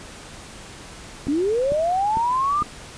click train, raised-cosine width 3 ms, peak -17 dBFS, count 4, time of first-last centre 1.27-2.621 s, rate 2.22 Hz
sine linear sweep, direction up, 268.4 to 1223 Hz, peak -18 dBFS, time 1.28-2.63 s, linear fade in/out 5 ms
effects pink hiss -40 dBFS RMS until 2.97 s + resampled to 22050 Hz

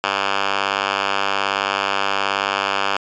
5% pulse tone with band-pass filter, 98.8 Hz, G2, 14 cents sharp, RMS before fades -21 dBFS, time 0.04-2.97 s, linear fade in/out 0 ms, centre 2000 Hz, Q 1.2, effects resampled to 16000 Hz

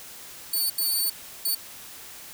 10% pulse tone bursts at uneven times, 4504 Hz, C#8, 27 cents sharp, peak -16 dBFS, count 3, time 0.53-0.7 / 0.78-1.1 / 1.45-1.55 s, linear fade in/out 5 ms, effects white hiss -43 dBFS RMS until 2.33 s

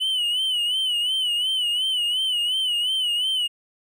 triangle tone with vibrato, 2980 Hz, F#7, 12 cents sharp, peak -19 dBFS, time 0-3.48 s, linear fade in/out 20 ms, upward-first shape sine, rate 2.8 Hz, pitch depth 85 cents each way, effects none

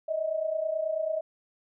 sine tone pair together, 610 / 639.2 Hz, D#5 / D#5, -34 / +47 cents, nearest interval minor second, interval 81 cents, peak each -32 / -28 dBFS, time 0.08-1.21 s, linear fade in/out 10 ms, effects none

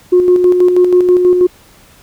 sine tone with tremolo, 360 Hz, F#4, 47 cents flat, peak -3 dBFS, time 0.12-1.47 s, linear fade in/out 10 ms, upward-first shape square, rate 6.2 Hz, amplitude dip 45%, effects tanh soft clip ceiling 0 dBFS + pink hiss -44 dBFS RMS until 2.02 s

